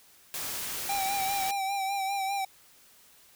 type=noise; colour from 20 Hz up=white; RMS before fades=-35 dBFS; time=0.34-1.51 s; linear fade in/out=0 ms
type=tone with vibrato; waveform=square; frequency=784 Hz; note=G5; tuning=in tune; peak=-29 dBFS; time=0.89-2.45 s; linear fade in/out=5 ms; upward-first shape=sine; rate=5 Hz; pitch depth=41 cents each way
effects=white hiss -58 dBFS RMS until 3.35 s